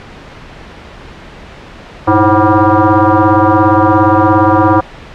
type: tone with frequency modulation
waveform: sine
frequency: 329.6 Hz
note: E4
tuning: in tune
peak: -5 dBFS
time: 2.07-4.81 s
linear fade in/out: 10 ms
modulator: 214 Hz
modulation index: 4.2
effects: pink hiss -32 dBFS RMS until 5.14 s + low-pass 3000 Hz 12 dB/octave